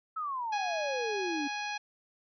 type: exponential sweep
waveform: sine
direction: down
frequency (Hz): 1318.5 to 277.2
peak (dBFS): -32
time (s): 0.16-1.48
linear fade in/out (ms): 10
type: harmonic tone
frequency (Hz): 830.6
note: G#5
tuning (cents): 0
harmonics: 1 / 2 / 3 / 4 / 5 / 6 / 7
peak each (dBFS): -37 / -40 / -39 / -46 / -45 / -51 / -49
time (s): 0.52-1.78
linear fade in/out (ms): 10
effects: none